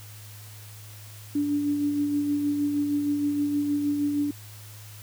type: tone with tremolo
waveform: sine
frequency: 290.5 Hz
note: D4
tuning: 19 cents flat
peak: -21 dBFS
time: 1.35-4.31 s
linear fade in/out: 5 ms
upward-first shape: sine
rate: 6.4 Hz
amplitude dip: 35%
effects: added 105 Hz sine -43 dBFS peak until 5.02 s + white hiss -48 dBFS RMS until 5.02 s